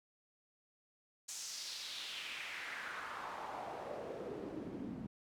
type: noise with band-pass filter sweep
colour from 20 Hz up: pink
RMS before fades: -45 dBFS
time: 1.28-5.07 s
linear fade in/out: 10 ms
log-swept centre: 7000 to 200 Hz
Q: 2.5
effects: none